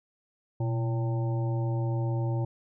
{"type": "harmonic tone with a mistuned harmonic", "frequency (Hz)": 112.9, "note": "A2", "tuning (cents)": 45, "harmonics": [1, 3, 5, 7, 8], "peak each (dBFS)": [-26, -36, -40, -43, -44], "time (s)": [0.6, 2.45], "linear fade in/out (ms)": 5, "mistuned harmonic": 1, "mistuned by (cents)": 120, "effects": []}